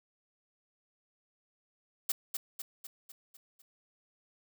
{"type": "noise with echo", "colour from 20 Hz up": "blue", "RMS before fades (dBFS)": -30, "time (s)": [2.09, 2.12], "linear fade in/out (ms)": 5, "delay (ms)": 250, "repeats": 6, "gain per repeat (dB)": -5, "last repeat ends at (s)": 3.62, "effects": []}